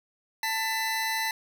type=tone pair together; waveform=25% pulse; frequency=887 / 2005 Hz; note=A5 / B6; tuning=+14 / +26 cents; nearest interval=octave + major second; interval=1412 cents; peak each=-26 dBFS; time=0.43-1.31 s; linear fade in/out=2 ms; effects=none